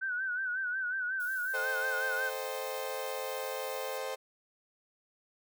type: tone with vibrato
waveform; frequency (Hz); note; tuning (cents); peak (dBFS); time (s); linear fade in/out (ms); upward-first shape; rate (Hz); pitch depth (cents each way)
sine; 1507; F#6; +31; -31; 0.01-2.3; 20; sine; 5.5; 74
type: noise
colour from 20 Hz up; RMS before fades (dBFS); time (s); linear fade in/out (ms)
violet; -48; 1.2-3.98; 2
type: chord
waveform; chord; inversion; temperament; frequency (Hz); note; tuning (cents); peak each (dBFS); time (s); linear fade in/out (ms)
35% pulse; A half-diminished seventh; none; equal; 440 / 523.3 / 622.3 / 784; A4 / C5 / Eb5 / G5; 0 / 0 / 0 / 0; -40 / -36 / -42 / -42; 1.53-4.16; 20
effects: none